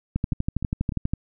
two click trains, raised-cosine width 5 ms, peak -18 / -11 dBFS, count 3 / 13, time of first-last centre 0.33-0.922 / 0.16-1.136 s, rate 3.38 / 12.3 Hz, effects none

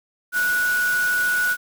sine tone in noise, 1469 Hz, F#6, 13 cents flat, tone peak -18 dBFS, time 0.32-1.57 s, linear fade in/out 50 ms, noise white, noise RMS -31 dBFS, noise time 0.32-1.57 s, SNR +10 dB, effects none

